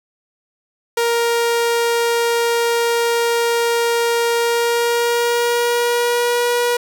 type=tone with pitch glide; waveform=sawtooth; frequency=468.5 to 481.9 Hz; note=A#4 to B4; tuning=+9 to -43 cents; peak=-11 dBFS; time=0.97-6.77 s; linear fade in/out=5 ms; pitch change=+48 cents; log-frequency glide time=4.35-6.49 s; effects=none